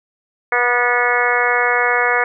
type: harmonic tone with a mistuned harmonic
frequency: 243.1 Hz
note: B3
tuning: 27 cents flat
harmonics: 2 / 3 / 4 / 5 / 6 / 7 / 8 / 9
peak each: -21 / -22 / -23 / -22 / -21 / -20 / -23 / -21 dBFS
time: 0.52-2.24 s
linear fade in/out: 2 ms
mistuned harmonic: 7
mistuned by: +23 cents
effects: none